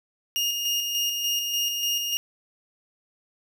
30% pulse tone with tremolo, 2840 Hz, F7, 28 cents sharp, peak -20 dBFS, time 0.36-2.17 s, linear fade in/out 0 ms, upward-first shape square, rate 3.4 Hz, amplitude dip 35%, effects none

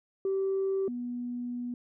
sine tone pair in turn, 386.8 / 243.7 Hz, G4 / B3, -23 / -23 cents, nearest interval minor sixth, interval 800 cents, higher first, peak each -25 / -32 dBFS, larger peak first, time 0.25-0.88 / 0.88-1.74 s, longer second, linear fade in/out 2 ms, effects tanh soft clip ceiling -23 dBFS

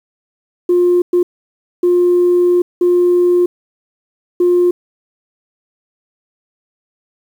sine tone bursts at uneven times, 354.3 Hz, F4, 25 cents sharp, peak -7 dBFS, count 5, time 0.69-1.02 / 1.13-1.23 / 1.83-2.62 / 2.81-3.46 / 4.4-4.71 s, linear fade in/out 5 ms, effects tanh soft clip ceiling -5 dBFS + 7-bit

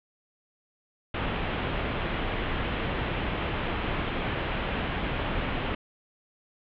pink low-pass noise, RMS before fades -30 dBFS, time 1.14-5.75 s, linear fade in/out 5 ms, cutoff 3300 Hz, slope 48 dB/octave, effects none

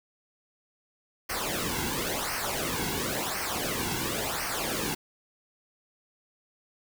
pink noise with flanger, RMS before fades -31 dBFS, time 1.29-4.95 s, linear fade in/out 10 ms, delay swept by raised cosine 0.27 to 1.67 ms, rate 0.95 Hz, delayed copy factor -0.75, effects none

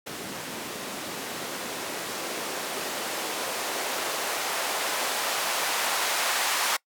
blue noise with band-pass filter sweep, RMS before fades -30 dBFS, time 0.06-6.77 s, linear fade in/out 10 ms, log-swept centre 210 to 930 Hz, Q 0.98, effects noise-tail reverb RT60 0.1 s tail -24 dB re dry

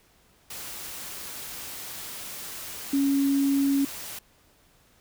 sine tone in noise, 277.2 Hz, C#4, in tune, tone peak -20 dBFS, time 2.93-3.85 s, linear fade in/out 5 ms, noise white, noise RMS -38 dBFS, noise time 0.5-4.19 s, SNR +15 dB, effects pink hiss -61 dBFS RMS until 5 s

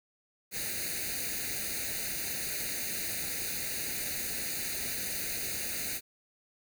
white noise with comb filter, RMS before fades -35 dBFS, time 0.51-6.01 s, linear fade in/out 50 ms, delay 0.46 ms, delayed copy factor +0.9, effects none

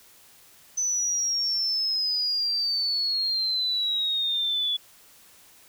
sine exponential sweep, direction down, 6060 to 3411 Hz, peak -23 dBFS, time 0.77-4.77 s, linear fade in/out 10 ms, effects white hiss -54 dBFS RMS until 5.68 s

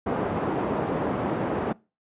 pink band-pass noise, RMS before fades -27 dBFS, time 0.06-1.73 s, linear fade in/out 10 ms, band 180 to 890 Hz, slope 12 dB/octave, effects noise-tail reverb RT60 0.3 s tail -23 dB re dry + resampled to 8000 Hz

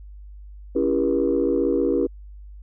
sine chord, C# diminished seventh, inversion none, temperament just, 277.2 / 332.6 / 399.1 / 479 Hz, C#4 / E4 / G4 / Bb4, 0 / +16 / +31 / +47 cents, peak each -23 dBFS, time 0.75-2.07 s, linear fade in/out 10 ms, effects tanh soft clip ceiling -10 dBFS + added 50 Hz sine -38 dBFS peak until 2.62 s

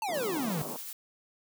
square exponential sweep, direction down, 917 to 140.8 Hz, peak -31 dBFS, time 0.02-0.62 s, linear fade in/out 2 ms
pink band-pass noise, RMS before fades -40 dBFS, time 0.08-0.77 s, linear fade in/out 10 ms, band 160 to 1200 Hz, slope 48 dB/octave
blue noise with tremolo, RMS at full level -40 dBFS, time 0.14-0.93 s, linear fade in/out 2 ms, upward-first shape sine, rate 11 Hz, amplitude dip 25%
effects none

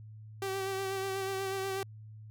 sawtooth tone with vibrato, 386.5 Hz, G4, 24 cents flat, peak -29 dBFS, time 0.42-1.83 s, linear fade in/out 2 ms, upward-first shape sine, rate 8.2 Hz, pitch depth 25 cents each way, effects added 108 Hz sine -46 dBFS peak until 2.3 s

